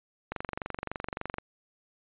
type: click train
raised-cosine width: 0.5 ms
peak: -18 dBFS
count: 26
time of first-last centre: 0.32-1.384 s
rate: 23.5 Hz
effects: resampled to 8000 Hz